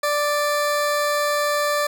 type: tone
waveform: 20% pulse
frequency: 587.3 Hz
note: D5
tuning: in tune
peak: -14 dBFS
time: 0.03-1.87 s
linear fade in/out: 5 ms
effects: none